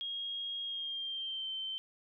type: tone with pitch glide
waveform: sine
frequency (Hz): 3267 to 3102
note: G#7 to G7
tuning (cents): -29 to -19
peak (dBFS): -36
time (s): 0.01-1.78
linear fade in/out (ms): 0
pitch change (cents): -90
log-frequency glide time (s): 0.64-1.5
effects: none